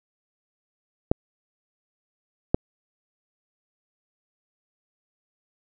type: clicks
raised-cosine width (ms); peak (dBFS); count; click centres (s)
2; -4; 2; 1.115 / 2.545
effects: none